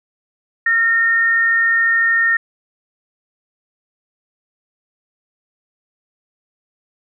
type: tone pair together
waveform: sine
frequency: 1366.3 / 1833 Hz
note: F6 / A#6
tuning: -38 / -30 cents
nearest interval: perfect fourth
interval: 508 cents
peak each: -24 / -12 dBFS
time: 0.66-2.37 s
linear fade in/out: 5 ms
effects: none